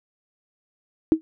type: tone with exponential decay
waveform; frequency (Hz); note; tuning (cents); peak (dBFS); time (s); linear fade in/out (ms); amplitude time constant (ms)
sine; 318.7; D#4; +42; -8; 1.12-1.21; 0; 18
effects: none